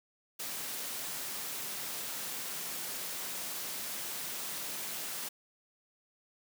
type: high-pass noise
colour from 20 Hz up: white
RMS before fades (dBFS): -39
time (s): 0.39-5.29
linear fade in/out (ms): 10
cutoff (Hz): 120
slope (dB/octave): 48
effects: none